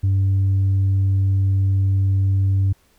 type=tone with tanh clipping; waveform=sine; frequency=96.9 Hz; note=G2; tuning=20 cents flat; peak=-15 dBFS; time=0.03-2.73 s; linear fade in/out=10 ms; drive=1 dB; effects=pink hiss -59 dBFS RMS until 2.98 s